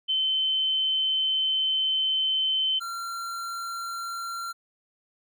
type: tone pair in turn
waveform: sine / square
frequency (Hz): 3072 / 1370.9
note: G7 / F6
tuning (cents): -36 / -33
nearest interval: octave + major second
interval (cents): 1397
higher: first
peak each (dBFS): -22 / -32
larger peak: first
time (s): 0.08-2.8 / 2.8-4.53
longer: first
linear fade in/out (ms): 20
effects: none